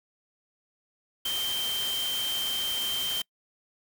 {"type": "tone in noise", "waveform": "sine", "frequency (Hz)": 3136, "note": "G7", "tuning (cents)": 0, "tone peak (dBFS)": -28, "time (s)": [1.25, 3.22], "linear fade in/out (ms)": 5, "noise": "white", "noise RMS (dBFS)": -35, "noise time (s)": [1.25, 3.22], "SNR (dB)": 4, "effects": ["noise-tail reverb RT60 0.1 s tail -26 dB re dry"]}